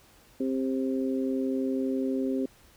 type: harmonic tone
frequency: 132 Hz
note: C3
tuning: 16 cents sharp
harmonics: 2 / 3 / 4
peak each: -27 / -32 / -36 dBFS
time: 0.4-2.46 s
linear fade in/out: 5 ms
effects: pink hiss -58 dBFS RMS until 2.76 s